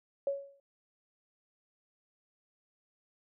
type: tone with exponential decay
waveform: sine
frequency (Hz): 557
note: C#5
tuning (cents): +8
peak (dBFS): -26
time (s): 0.27-0.6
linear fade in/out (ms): 2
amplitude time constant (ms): 71
effects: none